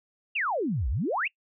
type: exponential two-way sweep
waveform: sine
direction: down then up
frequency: 2943 to 53 to 2943 Hz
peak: -25 dBFS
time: 0.35-1.28 s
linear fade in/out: 10 ms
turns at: 0.89 s
effects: noise-tail reverb RT60 0.1 s tail -24 dB re dry